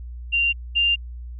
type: tone pair in turn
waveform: sine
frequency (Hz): 2774 / 2792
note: F7 / F7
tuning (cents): -12 / -1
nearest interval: unison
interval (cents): 11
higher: second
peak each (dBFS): -17 / -16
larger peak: second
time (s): 0.32-0.53 / 0.75-0.96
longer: neither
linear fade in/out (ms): 20
effects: added 60 Hz sine -32 dBFS peak until 1.39 s